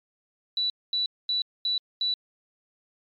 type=tone bursts; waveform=sine; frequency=3951 Hz; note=B7; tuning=in tune; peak=-23 dBFS; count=5; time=0.57-2.14 s; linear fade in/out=2 ms; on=130 ms; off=230 ms; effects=MP3 64 kbps